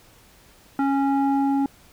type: tone with low-pass filter sweep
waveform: square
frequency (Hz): 275.7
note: C#4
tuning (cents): -9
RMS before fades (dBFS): -21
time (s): 0.79-1.66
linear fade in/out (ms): 2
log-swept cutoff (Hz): 1200 to 650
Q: 2.2
effects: pink hiss -53 dBFS RMS until 1.92 s